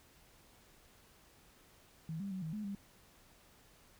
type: tone with pitch steps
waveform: sine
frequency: 160.7 / 198.2 / 187.6 / 159 / 211.8 / 199.4 Hz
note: E3 / G3 / F#3 / D#3 / G#3 / G3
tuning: -44 / +19 / +24 / +38 / +34 / +30 cents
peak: -38 dBFS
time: 2.09-2.75 s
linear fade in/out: 2 ms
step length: 110 ms
effects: pink hiss -64 dBFS RMS until 3.99 s